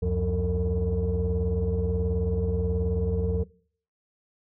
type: tone cluster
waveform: sine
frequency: 71.5 / 90.1 / 177.3 / 453 Hz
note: D2 / F#2 / F3 / A#4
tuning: -46 / -45 / +26 / -50 cents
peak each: -27 / -26 / -29 / -27 dBFS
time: 0.02-3.44 s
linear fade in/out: 10 ms
effects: noise-tail reverb RT60 0.5 s tail -21 dB re dry + tanh soft clip ceiling -18 dBFS